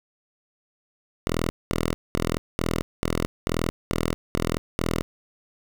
5% pulse tone bursts, 41.2 Hz, E1, in tune, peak -12 dBFS, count 9, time 1.27-5.02 s, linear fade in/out 0 ms, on 230 ms, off 210 ms, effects none

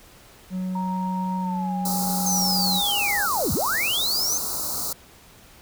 triangle tone, 185 Hz, F#3, in tune, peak -23 dBFS, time 0.5-2.82 s, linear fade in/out 50 ms
sine tone with pitch glide, 932.3 to 816.3 Hz, A#5 to G#5, 0 to -30 cents, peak -28 dBFS, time 0.75-3.26 s, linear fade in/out 5 ms, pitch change -230 cents, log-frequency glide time 1.41-1.75 s
white band-stop noise, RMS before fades -28 dBFS, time 1.85-4.93 s, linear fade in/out 5 ms, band 1400 to 4000 Hz, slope 96 dB/octave
sine linear two-way sweep, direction down then up, 6400 to 51.91 to 6400 Hz, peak -22 dBFS, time 2.26-4.38 s, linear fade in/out 5 ms, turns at 3.53 s
effects pink hiss -50 dBFS RMS until 5.61 s

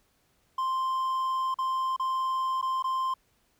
triangle tone with dropouts, 1046.5 Hz, C6, in tune, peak -24 dBFS, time 0.58-3.14 s, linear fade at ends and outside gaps 5 ms, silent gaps 1.543-1.586 / 1.964-1.996 / 2.615-2.625 / 2.825-2.841 s, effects pink hiss -69 dBFS RMS until 3.59 s

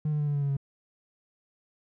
triangle tone with pitch steps, 152.1 / 149.75 / 147.43 / 145.15 / 142.9 / 140.69 / 138.51 Hz, D#3 / D3 / D3 / D3 / D3 / C#3 / C#3, -39 / +34 / +7 / -20 / -47 / +26 / -1 cents, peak -22 dBFS, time 0.05-0.568 s, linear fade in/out 5 ms, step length 74 ms, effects tanh soft clip ceiling -20 dBFS

